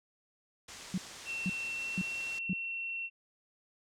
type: low-pass noise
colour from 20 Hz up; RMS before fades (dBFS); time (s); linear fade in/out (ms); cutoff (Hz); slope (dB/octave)
white; -49; 0.68-2.39; 5; 7700; 24
type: tone bursts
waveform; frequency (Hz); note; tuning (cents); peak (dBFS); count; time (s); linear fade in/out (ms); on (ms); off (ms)
sine; 185; F#3; 0; -29; 4; 0.94-2.532; 2; 38; 480
type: tone with pitch glide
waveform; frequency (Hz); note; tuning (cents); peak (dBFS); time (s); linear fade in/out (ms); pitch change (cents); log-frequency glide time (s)
sine; 2700 to 2716; E7 to F7; +41 to -49; -35; 1.25-3.1; 50; +10; 1.67-2.07
effects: none